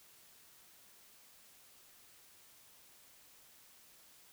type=silence; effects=white hiss -62 dBFS RMS until 4.32 s